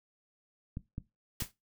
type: clicks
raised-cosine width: 5 ms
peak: -25 dBFS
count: 3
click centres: 0.771 / 0.981 / 1.422 s
type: noise with exponential decay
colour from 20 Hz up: white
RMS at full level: -31 dBFS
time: 1.4-1.52 s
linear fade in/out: 5 ms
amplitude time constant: 24 ms
effects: noise-tail reverb RT60 0.2 s tail -17 dB re dry